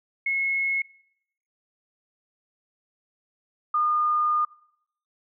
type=tone pair in turn; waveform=sine; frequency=2177 / 1217.6 Hz; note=C#7 / D#6; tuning=-32 / -38 cents; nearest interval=minor seventh; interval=1006 cents; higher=first; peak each=-22 / -20 dBFS; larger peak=second; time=0.26-0.82 / 3.74-4.45 s; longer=second; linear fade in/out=5 ms; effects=noise-tail reverb RT60 0.7 s tail -21 dB re dry